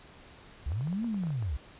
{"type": "linear two-way sweep", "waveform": "sine", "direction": "up then down", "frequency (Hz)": [57.4, 240, 57.4], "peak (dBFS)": -29, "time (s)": [0.66, 1.57], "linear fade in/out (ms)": 5, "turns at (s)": 1.05}
{"type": "clicks", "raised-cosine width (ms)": 1, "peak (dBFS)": -33, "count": 10, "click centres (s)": [0.719, 0.809, 0.873, 0.928, 1.044, 1.144, 1.236, 1.27, 1.305, 1.425]}
{"effects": ["pink hiss -53 dBFS RMS until 1.79 s", "resampled to 8000 Hz"]}